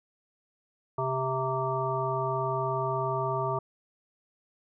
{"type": "harmonic tone with a mistuned harmonic", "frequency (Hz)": 131.7, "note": "C3", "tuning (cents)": 12, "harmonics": [1, 3, 5, 7, 9], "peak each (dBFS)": [-33, -33, -33, -33, -33], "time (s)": [0.98, 3.59], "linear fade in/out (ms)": 5, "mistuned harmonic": 9, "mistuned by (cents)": -32, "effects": []}